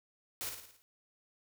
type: noise with echo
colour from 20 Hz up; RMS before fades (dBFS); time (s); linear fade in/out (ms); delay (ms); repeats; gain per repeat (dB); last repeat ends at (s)
white; -39; 0.41-0.49; 0; 55; 6; -5; 0.82
effects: none